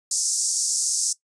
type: band-pass noise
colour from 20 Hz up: pink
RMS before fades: -24 dBFS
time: 0.11-1.13 s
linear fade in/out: 5 ms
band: 5400 to 9300 Hz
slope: 48 dB/octave
effects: noise-tail reverb RT60 0.1 s tail -18 dB re dry + resampled to 24000 Hz